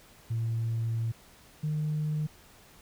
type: tone pair in turn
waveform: sine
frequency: 114.2 / 152.44 Hz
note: A#2 / D#3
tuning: -35 / -35 cents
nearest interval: perfect fourth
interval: 500 cents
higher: second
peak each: -26 dBFS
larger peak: neither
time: 0.3-1.12 / 1.63-2.27 s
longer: first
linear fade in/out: 10 ms
effects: tanh soft clip ceiling -24 dBFS + pink hiss -56 dBFS RMS until 2.81 s